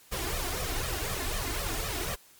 pink noise with flanger, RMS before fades -32 dBFS, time 0.11-2.16 s, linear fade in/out 20 ms, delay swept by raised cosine 1.6 to 2.9 ms, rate 4 Hz, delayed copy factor +0.95, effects white hiss -57 dBFS RMS until 2.39 s + MP3 96 kbps

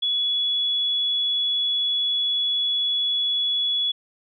sine tone, 3391 Hz, G#7, 35 cents sharp, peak -20 dBFS, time 0.02-3.92 s, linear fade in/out 10 ms, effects none

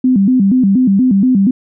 sine tone with vibrato, 223.9 Hz, A3, 30 cents sharp, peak -7 dBFS, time 0.04-1.51 s, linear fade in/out 5 ms, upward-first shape square, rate 4.2 Hz, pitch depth 230 cents each way, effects none

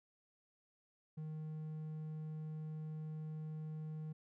triangle tone, 155.56 Hz, D#3, in tune, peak -40 dBFS, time 1.17-4.13 s, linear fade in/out 10 ms, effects none

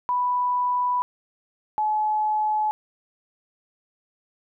sine tone pair in turn, 987.8 / 854.6 Hz, B5 / G#5, 0 / +49 cents, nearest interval minor third, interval 251 cents, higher first, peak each -20 dBFS, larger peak neither, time 0.09-1.02 / 1.78-2.71 s, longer neither, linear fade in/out 0 ms, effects none

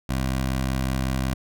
15% pulse tone with notch filter, 65.41 Hz, C2, in tune, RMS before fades -25 dBFS, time 0.09-1.34 s, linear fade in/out 5 ms, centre 450 Hz, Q 2, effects none

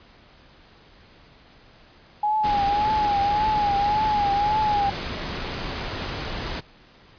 sine tone with vibrato, 831 Hz, G#5, 1 cent sharp, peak -19 dBFS, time 2.23-4.9 s, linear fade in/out 5 ms, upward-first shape triangle, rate 1.8 Hz, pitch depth 75 cents each way
pink noise, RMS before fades -30 dBFS, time 2.43-6.61 s, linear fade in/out 20 ms
effects pink hiss -52 dBFS RMS until 7.18 s + resampled to 11025 Hz

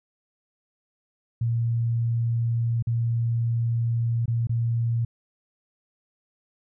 sine tone with dropouts, 116.54 Hz, A#2, in tune, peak -21 dBFS, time 1.41-5.05 s, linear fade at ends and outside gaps 5 ms, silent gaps 2.825-2.87 / 4.258-4.279 / 4.471-4.494 s, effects none

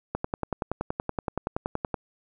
click train, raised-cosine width 1 ms, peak -13 dBFS, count 20, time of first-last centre 0.15-1.942 s, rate 10.6 Hz, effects none

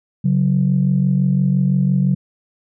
sine tone pair together, 139.11 / 185 Hz, C#3 / F#3, +6 / 0 cents, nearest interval perfect fourth, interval 494 cents, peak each -15 / -15 dBFS, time 0.24-2.15 s, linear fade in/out 10 ms, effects tanh soft clip ceiling -6 dBFS

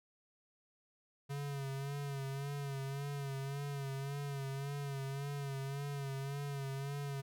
square tone with vibrato, 139.2 Hz, C#3, 8 cents sharp, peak -39 dBFS, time 1.29-7.22 s, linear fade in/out 20 ms, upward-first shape sine, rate 1.8 Hz, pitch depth 47 cents each way, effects none

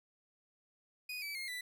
30% pulse tone with pitch steps, 2483 / 2303 / 2137 / 1982.2 Hz, D#7 / D7 / C7 / B6, -4 / -34 / +36 / +6 cents, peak -37 dBFS, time 1.09-1.61 s, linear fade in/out 5 ms, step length 130 ms, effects none

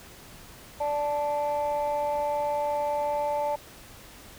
sine tone pair together, 586 / 877.3 Hz, D5 / A5, -4 / -5 cents, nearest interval perfect fifth, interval 699 cents, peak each -26 dBFS, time 0.8-3.56 s, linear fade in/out 10 ms, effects tanh soft clip ceiling -21 dBFS + pink hiss -48 dBFS RMS until 4.38 s

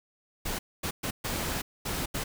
pink noise bursts at uneven times, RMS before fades -32 dBFS, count 6, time 0.45-0.59 / 0.83-0.91 / 1.03-1.11 / 1.24-1.62 / 1.85-2.06 / 2.14-2.24 s, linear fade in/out 10 ms, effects none

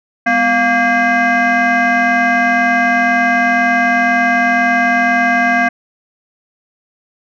sine tone with frequency modulation, 1156 Hz, D6, 28 cents flat, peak -8 dBFS, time 0.26-5.69 s, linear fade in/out 10 ms, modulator 454 Hz, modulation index 2, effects tanh soft clip ceiling -7 dBFS

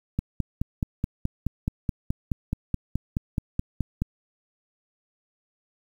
click train, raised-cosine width 5 ms, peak -12 dBFS, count 19, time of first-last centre 0.19-4.02 s, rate 4.7 Hz, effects 8-bit

